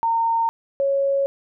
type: tone pair in turn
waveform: sine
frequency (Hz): 916 / 552.4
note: A#5 / C#5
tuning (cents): -31 / -6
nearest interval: major sixth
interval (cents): 875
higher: first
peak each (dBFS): -17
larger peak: neither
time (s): 0.03-0.49 / 0.8-1.26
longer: neither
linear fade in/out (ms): 0
effects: none